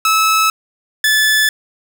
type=tone pair in turn; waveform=sawtooth; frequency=1300 / 1734.6 Hz; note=E6 / A6; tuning=-24 / -25 cents; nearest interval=perfect fourth; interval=499 cents; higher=second; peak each=-7 dBFS; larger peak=neither; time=0.05-0.5 / 1.04-1.49 s; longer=neither; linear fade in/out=2 ms; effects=none